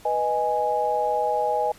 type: chord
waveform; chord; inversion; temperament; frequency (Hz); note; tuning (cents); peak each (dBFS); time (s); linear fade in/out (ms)
sine; G# minor; first; equal with one note detuned; 492.2 / 622.3 / 830.6; B4 / D#5 / G#5; -6 / 0 / 0; -27 / -26 / -23; 0.05-1.72; 5
effects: pink hiss -50 dBFS RMS until 1.78 s + resampled to 32000 Hz